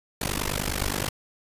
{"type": "noise with amplitude modulation", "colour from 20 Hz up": "pink", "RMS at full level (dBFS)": -24, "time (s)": [0.21, 1.09], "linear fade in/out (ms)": 5, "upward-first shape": "sine", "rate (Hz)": 49.5, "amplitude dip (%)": 100, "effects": ["resampled to 32000 Hz"]}